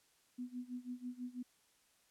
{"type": "tone with tremolo", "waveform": "sine", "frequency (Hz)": 247.9, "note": "B3", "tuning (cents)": 7, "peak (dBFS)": -39, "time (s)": [0.38, 1.43], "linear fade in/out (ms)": 10, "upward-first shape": "sine", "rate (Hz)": 6.1, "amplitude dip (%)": 90, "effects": ["white hiss -72 dBFS RMS until 2.1 s", "low-pass 11000 Hz 12 dB/octave"]}